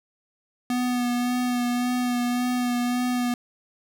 square tone with vibrato, 245.7 Hz, B3, 9 cents flat, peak -23 dBFS, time 0.7-3.34 s, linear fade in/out 2 ms, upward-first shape sine, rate 1.8 Hz, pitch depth 20 cents each way, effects none

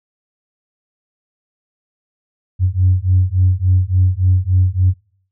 sine beating tone pair, 90.6 / 94.1 Hz, F#2 / F#2, -36 / +30 cents, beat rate 3.5 Hz, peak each -13 dBFS, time 2.59-4.94 s, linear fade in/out 50 ms, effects noise-tail reverb RT60 0.6 s tail -26 dB re dry + tanh soft clip ceiling -4 dBFS

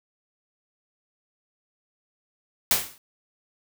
white noise with exponential decay, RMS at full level -17 dBFS, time 2.71-2.98 s, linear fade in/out 1 ms, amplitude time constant 58 ms, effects none

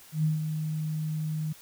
sine tone with ADSR envelope, 155.56 Hz, D#3, in tune, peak -21 dBFS, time 0.12-1.53 s, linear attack 120 ms, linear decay 150 ms, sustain -7 dB, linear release 10 ms, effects white hiss -52 dBFS RMS until 1.61 s

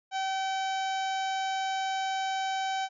harmonic tone, 768 Hz, G5, 36 cents flat, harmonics 1 / 2 / 3 / 4 / 5 / 6 / 7 / 8 / 9, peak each -29 / -38 / -42 / -41 / -44 / -51 / -49 / -50 / -49 dBFS, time 0.11-2.89 s, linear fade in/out 50 ms, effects none

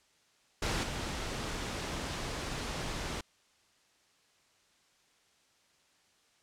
pink noise with level steps, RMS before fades -32 / -37 dBFS, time 0.62-3.21 s, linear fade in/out 5 ms, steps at 0.83 s, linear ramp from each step 5 ms, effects white hiss -68 dBFS RMS until 6.42 s + low-pass 7000 Hz 12 dB/octave

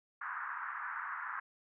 white band-pass noise, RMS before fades -41 dBFS, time 0.21-1.4 s, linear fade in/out 5 ms, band 980 to 1700 Hz, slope 48 dB/octave, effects none

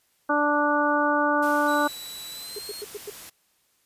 harmonic tone, 293.7 Hz, D4, in tune, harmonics 1 / 2 / 3 / 4 / 5, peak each -26 / -26 / -26 / -26 / -26 dBFS, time 0.29-1.88 s, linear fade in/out 10 ms
white noise, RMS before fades -42 dBFS, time 1.42-3.3 s, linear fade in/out 10 ms
sawtooth tone with pitch glide, 3940 to 4272 Hz, B7 to C8, -5 to +35 cents, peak -34 dBFS, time 1.67-2.83 s, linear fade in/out 20 ms, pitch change +140 cents, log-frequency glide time 2.3-2.72 s
sine tone bursts, 415.3 Hz, G#4, in tune, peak -31 dBFS, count 5, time 2.56-3.101 s, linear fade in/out 5 ms, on 29 ms, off 99 ms
effects white hiss -67 dBFS RMS until 3.85 s + resampled to 32000 Hz

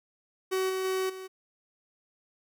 45% pulse tone with level steps, 377.1 Hz, F#4, 33 cents sharp, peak -26 / -29 / -27 / -39 dBFS, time 0.51-1.28 s, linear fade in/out 20 ms, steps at 0.69 / 0.84 / 1.09 s, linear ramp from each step 10 ms, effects none

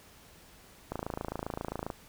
click train, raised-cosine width 1 ms, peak -20 dBFS, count 28, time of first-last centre 0.92-1.902 s, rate 27.5 Hz, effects pink hiss -56 dBFS RMS until 2.08 s

